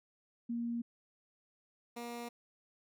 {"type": "tone pair in turn", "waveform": ["sine", "15% pulse"], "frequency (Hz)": [235.2, 237.5], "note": ["A#3", "A#3"], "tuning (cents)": [16, 33], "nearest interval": "unison", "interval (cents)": 17, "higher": "second", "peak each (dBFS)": [-34, -35], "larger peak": "first", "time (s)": [[0.49, 0.82], [1.96, 2.29]], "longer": "neither", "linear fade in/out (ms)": 10, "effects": []}